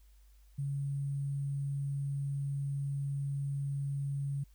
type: tone with sample-and-hold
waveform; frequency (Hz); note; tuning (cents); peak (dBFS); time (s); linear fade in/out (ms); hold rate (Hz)
sine; 140; C#3; +18; -32; 0.58-4.44; 10; 8820
effects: added 50 Hz sine -57 dBFS peak until 4.54 s + white hiss -72 dBFS RMS until 4.54 s